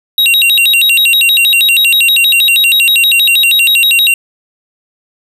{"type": "tone with vibrato", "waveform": "square", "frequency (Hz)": 3241, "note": "G#7", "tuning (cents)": -43, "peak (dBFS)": -6, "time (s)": [0.18, 4.14], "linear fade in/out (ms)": 2, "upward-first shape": "square", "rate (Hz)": 6.3, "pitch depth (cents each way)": 280, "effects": []}